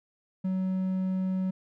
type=tone; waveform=triangle; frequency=187.4 Hz; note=F#3; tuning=22 cents sharp; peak=-24 dBFS; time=0.44-1.51 s; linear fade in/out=10 ms; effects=none